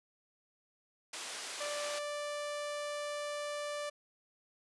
white band-pass noise, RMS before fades -43 dBFS, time 1.13-1.99 s, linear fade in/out 5 ms, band 400 to 7400 Hz, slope 12 dB/octave
sawtooth tone, 587.3 Hz, D5, in tune, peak -33 dBFS, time 1.6-3.9 s, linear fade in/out 10 ms
effects resampled to 24000 Hz

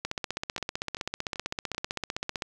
two click trains, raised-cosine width 0.2 ms, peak -13 / -20 dBFS, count 38 / 4, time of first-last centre 0.05-2.422 / 0.58-1.747 s, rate 15.6 / 2.57 Hz, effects none

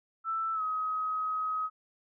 sine tone with pitch glide, 1325 to 1266.6 Hz, E6 to D#6, +9 to +30 cents, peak -29 dBFS, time 0.24-1.7 s, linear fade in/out 50 ms, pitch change -79 cents, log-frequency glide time 0.54-0.62 s, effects none

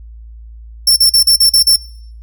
sawtooth tone bursts, 5410 Hz, E8, 44 cents sharp, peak -4 dBFS, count 7, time 0.87-1.761 s, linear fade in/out 5 ms, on 93 ms, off 40 ms, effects noise-tail reverb RT60 0.6 s tail -20 dB re dry + added 56 Hz sine -31 dBFS peak until 2.22 s

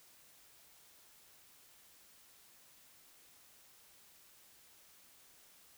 silence, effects white hiss -63 dBFS RMS until 5.77 s

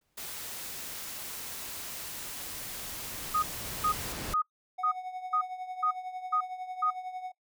pink noise with exponential growth, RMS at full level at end -36 dBFS, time 0.01-4.34 s, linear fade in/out 5 ms, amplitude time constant 940 ms
white noise, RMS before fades -40 dBFS, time 0.17-4.13 s, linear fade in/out 10 ms
sine tone bursts, 1244.5 Hz, D#6, in tune, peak -24 dBFS, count 8, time 3.34-6.906 s, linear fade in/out 10 ms, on 87 ms, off 410 ms
triangle tone with tremolo, 739 Hz, F#5, 2 cents flat, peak -31 dBFS, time 4.78-7.32 s, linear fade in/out 10 ms, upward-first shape triangle, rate 11 Hz, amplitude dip 70%
effects noise-tail reverb RT60 0.1 s tail -22 dB re dry

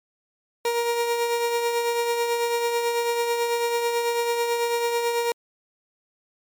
30% pulse tone with tremolo, 471.3 Hz, A#4, 19 cents sharp, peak -17 dBFS, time 0.65-5.32 s, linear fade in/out 2 ms, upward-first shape triangle, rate 9.1 Hz, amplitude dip 45%, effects MP3 96 kbps

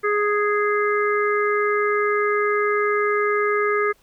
harmonic tone, 415.3 Hz, G#4, in tune, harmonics 1 / 3 / 4 / 5, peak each -20 / -23 / -27 / -27 dBFS, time 0.03-3.93 s, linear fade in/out 20 ms, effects pink hiss -59 dBFS RMS until 4.02 s

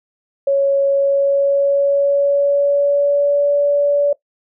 sine tone with pitch glide, 554.4 to 574.3 Hz, C#5 to D5, 0 to -39 cents, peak -11 dBFS, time 0.47-4.13 s, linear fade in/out 5 ms, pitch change +61 cents, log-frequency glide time 0.85-3.53 s, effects noise-tail reverb RT60 0.1 s tail -18 dB re dry

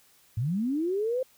sine linear sweep, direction up, 101.5 to 528 Hz, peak -25 dBFS, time 0.37-1.23 s, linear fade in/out 5 ms, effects white hiss -61 dBFS RMS until 1.37 s

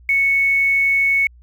sine tone with quantisation, 2212 Hz, C#7, 4 cents flat, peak -13 dBFS, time 0.09-1.27 s, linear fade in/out 2 ms, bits 7, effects added 60 Hz sine -43 dBFS peak until 1.42 s

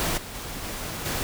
pink noise with level steps, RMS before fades -26 / -38 / -35 / -33 / -28 dBFS, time 0-1.23 s, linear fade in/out 0 ms, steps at 0.17 / 0.34 / 0.63 / 1.05 s, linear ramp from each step 10 ms, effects none

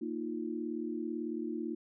sine chord, Bb suspended fourth, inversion none, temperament equal with one note detuned, 231.6 / 311.1 / 349.2 Hz, Bb3 / Eb4 / F4, -11 / 0 / 0 cents, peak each -39 / -38 / -39 dBFS, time 0.01-1.75 s, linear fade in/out 10 ms, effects none

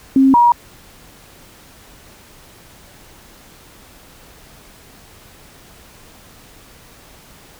sine tone pair in turn, 267.8 / 954.3 Hz, C4 / A#5, +40 / +40 cents, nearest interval octave + minor seventh, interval 2200 cents, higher second, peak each -7 dBFS, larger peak neither, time 0.16-0.34 / 0.34-0.52 s, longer neither, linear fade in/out 2 ms, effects pink hiss -44 dBFS RMS until 7.59 s

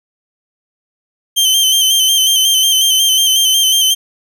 sawtooth tone with vibrato, 3114 Hz, G7, 12 cents flat, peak -6 dBFS, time 1.36-3.95 s, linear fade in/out 20 ms, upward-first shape square, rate 5.5 Hz, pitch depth 34 cents each way, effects none

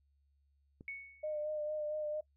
click, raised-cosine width 3 ms, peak -38 dBFS, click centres 0.809 s
sine tone with exponential decay, 2217 Hz, C#7, in tune, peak -38 dBFS, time 0.88-1.44 s, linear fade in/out 1 ms, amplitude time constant 120 ms
sine tone with vibrato, 606 Hz, D#5, 46 cents flat, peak -35 dBFS, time 1.23-2.21 s, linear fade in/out 10 ms, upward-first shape sine, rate 4.4 Hz, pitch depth 23 cents each way
effects noise-tail reverb RT60 0.1 s tail -20 dB re dry + added 70 Hz sine -70 dBFS peak until 2.36 s

